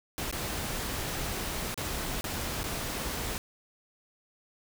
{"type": "noise with dropouts", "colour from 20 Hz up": "pink", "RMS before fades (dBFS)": -34, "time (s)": [0.18, 3.38], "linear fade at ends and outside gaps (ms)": 0, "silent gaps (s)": [[0.312, 0.326], [1.743, 1.776], [2.21, 2.242], [2.632, 2.64]], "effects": []}